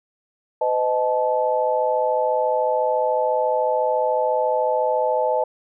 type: tone cluster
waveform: sine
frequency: 507 / 621 / 869 Hz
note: B4 / D#5 / A5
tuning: +45 / -3 / -22 cents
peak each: -22 dBFS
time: 0.61-5.44 s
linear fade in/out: 5 ms
effects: none